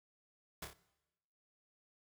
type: noise with echo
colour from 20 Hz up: pink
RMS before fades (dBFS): -43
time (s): 0.62-0.65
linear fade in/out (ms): 5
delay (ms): 28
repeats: 3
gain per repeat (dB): -5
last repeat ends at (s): 0.734
effects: noise-tail reverb RT60 1.0 s tail -19 dB re dry + high-pass 60 Hz 12 dB/octave